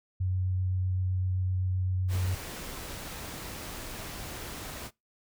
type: tone with vibrato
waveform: sine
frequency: 92.5 Hz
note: F#2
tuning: in tune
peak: -26 dBFS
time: 0.2-2.35 s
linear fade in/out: 10 ms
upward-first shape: sine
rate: 7.8 Hz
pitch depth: 9 cents each way
type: noise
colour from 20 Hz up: pink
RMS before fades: -40 dBFS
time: 2.08-4.91 s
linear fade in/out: 50 ms
effects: noise-tail reverb RT60 0.2 s tail -23 dB re dry